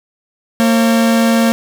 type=tone pair together; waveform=45% pulse; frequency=228.7 / 537.1 Hz; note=A#3 / C5; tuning=-33 / +45 cents; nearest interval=octave + minor third; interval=1478 cents; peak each=-10 / -18 dBFS; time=0.6-1.52 s; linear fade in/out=0 ms; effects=none